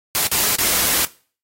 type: noise with dropouts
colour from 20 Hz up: white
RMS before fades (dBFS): -18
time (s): 0.15-1.05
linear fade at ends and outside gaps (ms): 0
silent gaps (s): 0.271-0.315 / 0.555-0.586
effects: noise-tail reverb RT60 0.4 s tail -20 dB re dry + AAC 48 kbps